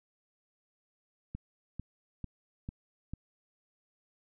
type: click train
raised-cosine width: 5 ms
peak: -26 dBFS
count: 5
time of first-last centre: 1.35-3.136 s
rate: 2.24 Hz
effects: none